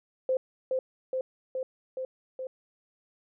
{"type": "tone with echo", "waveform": "sine", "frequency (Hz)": 519, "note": "C5", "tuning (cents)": -14, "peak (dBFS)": -23, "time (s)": [0.29, 0.37], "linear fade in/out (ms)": 2, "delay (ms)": 420, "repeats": 5, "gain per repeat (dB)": -2, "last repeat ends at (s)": 2.47, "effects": []}